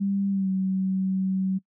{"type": "tone with pitch glide", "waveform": "sine", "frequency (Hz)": [197.7, 189.65], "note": ["G3", "F#3"], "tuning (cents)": [15, 43], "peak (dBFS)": -22, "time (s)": [0, 1.59], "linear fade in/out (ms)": 20, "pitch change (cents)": -72, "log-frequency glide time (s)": [0.3, 0.49], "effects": ["noise-tail reverb RT60 0.1 s tail -23 dB re dry"]}